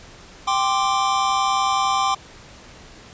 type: chord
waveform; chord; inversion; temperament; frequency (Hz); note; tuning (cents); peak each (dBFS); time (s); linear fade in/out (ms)
square; G suspended fourth; none; just; 784 / 1045.3 / 1176; G5 / C6 / D6; 0 / -2 / +2; -23; 0.47-2.15; 10
effects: pink hiss -44 dBFS RMS until 3.13 s + resampled to 16000 Hz